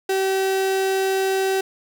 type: tone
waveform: 35% pulse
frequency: 383.8 Hz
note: G4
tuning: 37 cents flat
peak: -17 dBFS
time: 0.09-1.61 s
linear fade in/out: 5 ms
effects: none